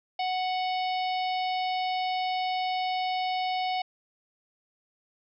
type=harmonic tone; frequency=740 Hz; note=F#5; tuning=in tune; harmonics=1 / 3 / 4 / 5 / 6 / 7; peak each=-27 / -37 / -39 / -41 / -43 / -44 dBFS; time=0.19-3.82 s; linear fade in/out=5 ms; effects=none